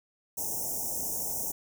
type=band-stop noise; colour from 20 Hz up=white; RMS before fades=-33 dBFS; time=0.37-1.52 s; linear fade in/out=10 ms; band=910 to 5500 Hz; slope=96 dB/octave; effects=none